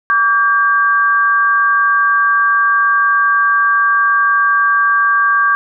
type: tone pair together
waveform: sine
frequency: 1148.4 / 1598 Hz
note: D6 / G6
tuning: -39 / +33 cents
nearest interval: tritone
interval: 572 cents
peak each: -12 dBFS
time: 0.1-5.55 s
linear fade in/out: 0 ms
effects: none